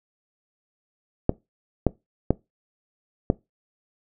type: clicks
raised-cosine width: 2 ms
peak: -4 dBFS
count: 4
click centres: 1.294 / 1.867 / 2.306 / 3.301 s
effects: noise-tail reverb RT60 0.2 s tail -21 dB re dry